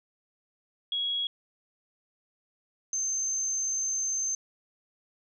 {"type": "tone pair in turn", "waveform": "sine", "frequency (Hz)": [3322, 6271], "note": ["G#7", "G8"], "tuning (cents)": [0, 0], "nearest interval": "major seventh", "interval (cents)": 1100, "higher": "second", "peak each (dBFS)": -27, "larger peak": "neither", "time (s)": [[0.92, 1.27], [2.93, 4.35]], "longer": "second", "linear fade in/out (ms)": 2, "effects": []}